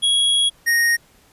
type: tone pair in turn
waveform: square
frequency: 3322 / 1864.4 Hz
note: G#7 / A#6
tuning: 0 / 0 cents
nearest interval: minor seventh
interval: 1000 cents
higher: first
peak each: -15 dBFS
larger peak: neither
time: 0.02-0.5 / 0.66-0.97 s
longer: first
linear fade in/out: 20 ms
effects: pink hiss -54 dBFS RMS until 1.32 s + resampled to 32000 Hz